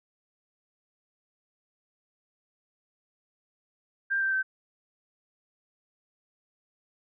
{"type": "tone with pitch steps", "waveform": "sine", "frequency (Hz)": [1588, 1566.1, 1544.6], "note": ["G6", "G6", "G6"], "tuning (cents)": [22, -2, -26], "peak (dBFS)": -24, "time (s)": [4.1, 4.43], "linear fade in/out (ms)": 20, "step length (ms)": 110, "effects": []}